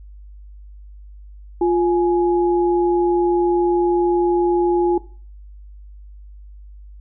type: tone pair together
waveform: sine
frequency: 350.2 / 837.7 Hz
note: F4 / G#5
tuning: +5 / +15 cents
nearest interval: octave + minor third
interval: 1510 cents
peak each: -14 / -22 dBFS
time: 1.61-4.98 s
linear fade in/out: 5 ms
effects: noise-tail reverb RT60 0.4 s tail -17 dB re dry + added 50 Hz sine -37 dBFS peak until 7 s